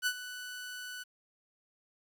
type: tone with ADSR envelope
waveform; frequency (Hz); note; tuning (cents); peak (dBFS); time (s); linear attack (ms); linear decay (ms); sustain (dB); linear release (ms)
sawtooth; 1489; F#6; +11; -23; 0.02-1.04; 44; 65; -14; 19
effects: 10-bit